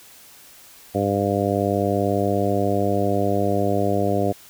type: harmonic tone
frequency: 100.2 Hz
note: G2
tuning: 38 cents sharp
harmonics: 1 / 2 / 3 / 4 / 5 / 6 / 7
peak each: -26 / -26 / -26 / -26 / -26 / -26 / -26 dBFS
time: 0.94-4.33 s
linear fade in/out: 20 ms
effects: white hiss -47 dBFS RMS until 4.49 s